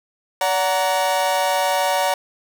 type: chord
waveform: 40% pulse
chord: D augmented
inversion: none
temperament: equal with one note detuned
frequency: 573.3 / 740 / 932.3 Hz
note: D5 / F#5 / A#5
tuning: -42 / 0 / 0 cents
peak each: -21 dBFS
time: 0.41-2.14 s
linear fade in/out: 2 ms
effects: none